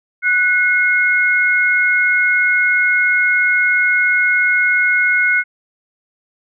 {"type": "tone pair together", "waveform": "sine", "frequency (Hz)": [1480, 2157], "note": ["F#6", "C#7"], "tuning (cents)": [0, -48], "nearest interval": "perfect fifth", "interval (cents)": 652, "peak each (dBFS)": -14, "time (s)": [0.22, 5.44], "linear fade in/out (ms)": 50, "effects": []}